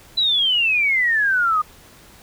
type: exponential sweep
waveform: sine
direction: down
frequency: 4008 to 1210 Hz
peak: -15 dBFS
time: 0.17-1.62 s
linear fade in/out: 10 ms
effects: pink hiss -47 dBFS RMS until 2.22 s